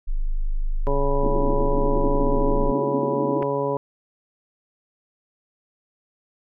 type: tone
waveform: sine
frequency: 25.62 Hz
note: G#0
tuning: 23 cents flat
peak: -19 dBFS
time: 0.07-2.72 s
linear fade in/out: 20 ms
type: harmonic tone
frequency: 140.2 Hz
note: C#3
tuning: 20 cents sharp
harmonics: 1 / 2 / 3 / 4 / 5 / 6 / 7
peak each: -31 / -31 / -25 / -26 / -39 / -37 / -28 dBFS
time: 0.87-3.77 s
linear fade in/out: 0 ms
type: band-pass noise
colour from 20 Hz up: pink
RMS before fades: -28 dBFS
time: 1.23-3.42 s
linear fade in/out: 5 ms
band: 230 to 370 Hz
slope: 48 dB/octave
type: clicks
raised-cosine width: 0.5 ms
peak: -22 / -19 dBFS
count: 2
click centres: 3.424 / 3.428 s
effects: none